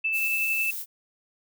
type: tone with tremolo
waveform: sine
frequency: 2637 Hz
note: E7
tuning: in tune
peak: -22 dBFS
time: 0.04-0.71 s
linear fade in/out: 10 ms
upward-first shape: triangle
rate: 11 Hz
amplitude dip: 30%
type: noise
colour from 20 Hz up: violet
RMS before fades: -34 dBFS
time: 0.12-0.86 s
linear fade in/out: 50 ms
effects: none

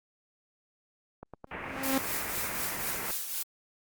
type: click train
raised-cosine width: 1 ms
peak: -28 dBFS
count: 6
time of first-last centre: 1.23-1.764 s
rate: 9.36 Hz
type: tone with exponential growth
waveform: sawtooth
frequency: 267.8 Hz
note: C4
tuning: 40 cents sharp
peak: -20 dBFS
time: 1.47-1.98 s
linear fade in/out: 2 ms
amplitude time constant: 110 ms
type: low-pass noise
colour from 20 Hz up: white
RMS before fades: -39 dBFS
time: 1.51-3.11 s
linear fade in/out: 2 ms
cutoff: 2500 Hz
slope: 48 dB/octave
type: noise with tremolo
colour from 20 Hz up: blue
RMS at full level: -32 dBFS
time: 1.83-3.43 s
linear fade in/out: 5 ms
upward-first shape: triangle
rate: 4 Hz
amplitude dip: 55%
effects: Opus 48 kbps

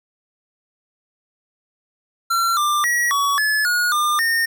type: tone with pitch steps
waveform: square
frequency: 1362 / 1188 / 1916 / 1128 / 1718 / 1445 / 1202 / 1833 Hz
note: F6 / D6 / A#6 / C#6 / A6 / F#6 / D6 / A#6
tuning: -44 / +20 / +47 / +30 / -42 / -41 / +40 / -30 cents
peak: -17 dBFS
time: 2.3-4.46 s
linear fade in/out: 10 ms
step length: 270 ms
effects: none

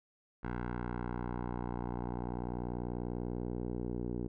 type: tone with low-pass filter sweep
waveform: 10% pulse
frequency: 60.3 Hz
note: B1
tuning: 41 cents flat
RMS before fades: -38 dBFS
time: 0.43-4.28 s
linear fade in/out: 10 ms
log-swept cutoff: 1500 to 410 Hz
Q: 1.7
effects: none

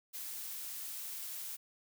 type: noise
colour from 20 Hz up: blue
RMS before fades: -43 dBFS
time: 0.13-1.57 s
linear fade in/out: 20 ms
effects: none

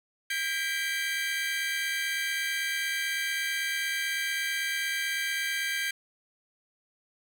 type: tone cluster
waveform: 35% pulse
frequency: 1604 / 1948 / 2017 / 2328 / 3132 Hz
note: G6 / B6 / B6 / D7 / G7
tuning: +39 / -24 / +36 / -16 / -2 cents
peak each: -30 / -37 / -36 / -32 / -38 dBFS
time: 0.3-5.91 s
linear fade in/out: 5 ms
effects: none

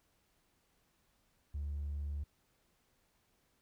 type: tone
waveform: triangle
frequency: 72.5 Hz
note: D2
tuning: 22 cents flat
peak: -33 dBFS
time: 1.54-2.24 s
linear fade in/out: 10 ms
effects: tanh soft clip ceiling -33 dBFS + pink hiss -75 dBFS RMS until 3.61 s

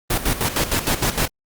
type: noise with tremolo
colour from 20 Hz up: pink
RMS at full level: -19 dBFS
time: 0.1-1.28 s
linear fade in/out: 5 ms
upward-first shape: square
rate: 6.5 Hz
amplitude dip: 70%
effects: Opus 32 kbps

